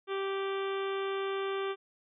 harmonic tone with a mistuned harmonic, 390.3 Hz, G4, 8 cents flat, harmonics 1 / 2 / 3 / 4 / 5 / 6 / 7 / 8 / 9, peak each -32 / -44 / -39 / -45 / -49 / -47 / -50 / -49 / -49 dBFS, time 0.07-1.76 s, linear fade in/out 50 ms, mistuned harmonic 7, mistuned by +22 cents, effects none

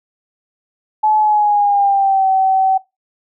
sine tone with pitch glide, 858 to 764.4 Hz, A5 to G5, -44 to -44 cents, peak -10 dBFS, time 1.03-2.78 s, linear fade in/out 10 ms, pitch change -200 cents, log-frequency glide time 1.18-2.28 s, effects noise-tail reverb RT60 0.2 s tail -20 dB re dry

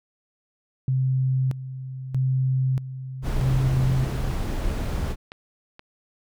sine tone with tremolo, 130.81 Hz, C3, in tune, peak -19 dBFS, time 0.88-4.34 s, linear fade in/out 2 ms, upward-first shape square, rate 0.79 Hz, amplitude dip 75%
brown noise, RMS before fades -26 dBFS, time 3.22-5.16 s, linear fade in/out 50 ms
clicks, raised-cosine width 0.3 ms, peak -27 / -22 / -27 dBFS, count 3, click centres 4.681 / 5.319 / 5.794 s
effects none

